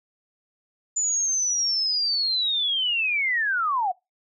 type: linear sweep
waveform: sine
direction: down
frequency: 7050 to 698.5 Hz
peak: -21 dBFS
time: 0.96-3.92 s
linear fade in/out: 10 ms
effects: noise-tail reverb RT60 0.2 s tail -23 dB re dry